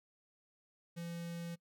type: tone with notch filter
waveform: square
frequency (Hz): 170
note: F3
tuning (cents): -46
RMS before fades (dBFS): -43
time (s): 0.96-1.56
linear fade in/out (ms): 20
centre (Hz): 990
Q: 1.3
effects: noise-tail reverb RT60 0.1 s tail -23 dB re dry